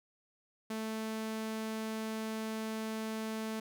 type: tone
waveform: sawtooth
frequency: 220 Hz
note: A3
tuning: in tune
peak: -32 dBFS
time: 0.7-3.6 s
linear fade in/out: 5 ms
effects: none